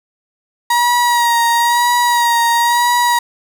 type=tone with vibrato; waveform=35% pulse; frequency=951 Hz; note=A#5; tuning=34 cents sharp; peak=-9 dBFS; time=0.7-3.19 s; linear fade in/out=5 ms; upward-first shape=sine; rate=1 Hz; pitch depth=30 cents each way; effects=none